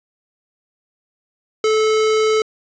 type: tone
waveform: square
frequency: 434.9 Hz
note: A4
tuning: 20 cents flat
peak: -14 dBFS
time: 1.64-2.42 s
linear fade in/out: 2 ms
effects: resampled to 16000 Hz + 7-bit